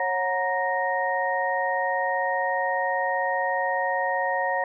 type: tone cluster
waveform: sine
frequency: 548 / 732 / 937 / 1862 Hz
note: C#5 / F#5 / A#5 / A#6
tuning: -20 / -19 / +9 / -2 cents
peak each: -28 dBFS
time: 0-4.64 s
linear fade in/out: 2 ms
effects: none